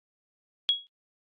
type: tone with exponential decay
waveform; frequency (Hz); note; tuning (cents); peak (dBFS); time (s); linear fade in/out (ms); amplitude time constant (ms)
sine; 3322; G#7; 0; -17; 0.69-0.87; 0; 38
effects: AAC 32 kbps